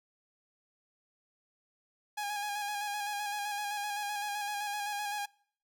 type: tone with vibrato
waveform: sawtooth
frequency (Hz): 824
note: G#5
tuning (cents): -14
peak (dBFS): -30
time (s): 2.17-5.26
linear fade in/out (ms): 10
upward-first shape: square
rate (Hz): 7.8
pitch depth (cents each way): 26
effects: noise-tail reverb RT60 0.6 s tail -26 dB re dry